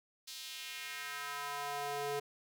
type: tone with high-pass filter sweep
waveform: square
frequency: 143.5 Hz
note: D3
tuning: 40 cents flat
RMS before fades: -41 dBFS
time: 0.27-2.2 s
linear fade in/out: 10 ms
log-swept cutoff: 4300 to 430 Hz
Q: 1.7
effects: none